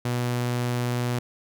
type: tone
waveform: sawtooth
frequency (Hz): 122.1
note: B2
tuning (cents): -19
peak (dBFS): -20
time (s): 0.05-1.19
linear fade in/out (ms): 5
effects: none